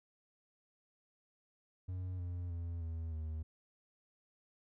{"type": "tone with pitch steps", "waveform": "triangle", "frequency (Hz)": [91.7, 88.27, 84.97, 81.79, 78.73], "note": ["F#2", "F2", "F2", "E2", "D#2"], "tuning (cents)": [-15, 19, -47, -13, 21], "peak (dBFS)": -36, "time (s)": [1.88, 3.43], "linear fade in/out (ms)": 10, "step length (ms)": 310, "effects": []}